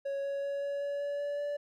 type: tone with pitch steps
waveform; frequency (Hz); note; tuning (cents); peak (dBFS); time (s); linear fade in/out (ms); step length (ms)
triangle; 554.4 / 557.9 / 561.5 / 565.1 / 568.7 / 572.3 / 575.9 / 579.6; C#5 / C#5 / C#5 / C#5 / C#5 / D5 / D5 / D5; 0 / +11 / +22 / +33 / +44 / -45 / -34 / -23; -30; 0.05-1.57; 10; 190
effects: none